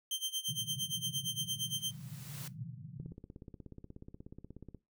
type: tone with tremolo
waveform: sawtooth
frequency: 3136 Hz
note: G7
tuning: in tune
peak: -29 dBFS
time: 0.11-1.91 s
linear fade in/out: 2 ms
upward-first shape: sine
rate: 8.7 Hz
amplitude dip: 90%
type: band-pass noise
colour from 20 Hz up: white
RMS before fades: -46 dBFS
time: 0.48-3.13 s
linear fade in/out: 20 ms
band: 120 to 160 Hz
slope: 48 dB/octave
type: noise with exponential growth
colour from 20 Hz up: white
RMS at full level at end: -45 dBFS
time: 1.23-2.48 s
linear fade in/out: 5 ms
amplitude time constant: 270 ms
type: click train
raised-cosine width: 3 ms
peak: -35 dBFS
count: 30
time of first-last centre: 3-4.747 s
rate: 16.6 Hz
effects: noise-tail reverb RT60 0.2 s tail -18 dB re dry